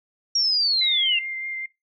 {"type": "linear sweep", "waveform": "sine", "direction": "down", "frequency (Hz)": [5640, 2697], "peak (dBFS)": -18, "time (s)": [0.35, 1.19], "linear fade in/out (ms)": 5}
{"type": "tone with vibrato", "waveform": "sine", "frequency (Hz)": 2100, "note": "C7", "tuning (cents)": 6, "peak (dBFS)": -28, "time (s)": [0.81, 1.66], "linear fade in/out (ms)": 5, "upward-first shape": "sine", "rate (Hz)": 4.9, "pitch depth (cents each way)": 13}
{"effects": ["noise-tail reverb RT60 0.2 s tail -20 dB re dry"]}